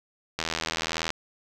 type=click train; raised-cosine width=0.2 ms; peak=-10 dBFS; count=59; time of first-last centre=0.39-1.104 s; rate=81.2 Hz; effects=none